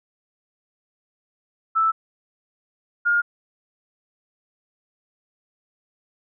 sine tone pair in turn, 1318.5 / 1418 Hz, E6 / F6, 0 / +26 cents, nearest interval minor second, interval 126 cents, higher second, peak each -16 dBFS, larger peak neither, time 1.75-1.92 / 3.05-3.22 s, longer neither, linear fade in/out 20 ms, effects none

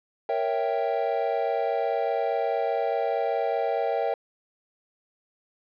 triangle chord, A# diminished seventh, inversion none, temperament equal, 466.2 / 554.4 / 659.3 / 784 Hz, A#4 / C#5 / E5 / G5, 0 / 0 / 0 / 0 cents, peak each -27 / -28 / -27 / -27 dBFS, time 0.29-4.14 s, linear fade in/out 2 ms, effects resampled to 11025 Hz

